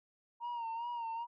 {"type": "tone with vibrato", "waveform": "sine", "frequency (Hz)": 932.3, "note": "A#5", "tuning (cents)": 0, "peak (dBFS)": -34, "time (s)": [0.4, 1.27], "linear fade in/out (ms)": 50, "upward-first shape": "sine", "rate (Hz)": 2.5, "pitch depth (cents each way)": 58, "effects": ["tanh soft clip ceiling -36 dBFS"]}